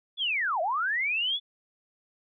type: linear two-way sweep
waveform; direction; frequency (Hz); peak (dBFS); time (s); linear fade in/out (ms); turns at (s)
sine; down then up; 3500 to 611 to 3500; -25; 0.17-1.4; 50; 0.61
effects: none